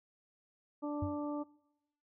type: harmonic tone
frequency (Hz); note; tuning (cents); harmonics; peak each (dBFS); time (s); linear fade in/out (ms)
293.7; D4; 0; 1 / 2 / 3 / 4; -36 / -42 / -46 / -48; 0.82-1.44; 20
type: tone with exponential decay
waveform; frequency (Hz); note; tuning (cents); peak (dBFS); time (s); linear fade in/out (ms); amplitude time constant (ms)
sine; 94; F#2; +28; -31; 1.02-1.21; 5; 41
effects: noise-tail reverb RT60 0.9 s tail -23 dB re dry